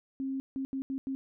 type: tone bursts at uneven times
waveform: sine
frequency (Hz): 268.1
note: C4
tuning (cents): +42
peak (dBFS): -31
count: 5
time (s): 0.2-0.4 / 0.56-0.65 / 0.73-0.82 / 0.9-0.98 / 1.07-1.15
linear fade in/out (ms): 0
effects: none